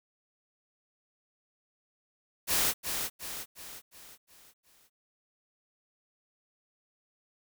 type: noise with echo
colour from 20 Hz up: white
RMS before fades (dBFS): -27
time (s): 2.47-2.74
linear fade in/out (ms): 50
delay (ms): 360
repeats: 6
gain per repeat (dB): -6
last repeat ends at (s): 4.9
effects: none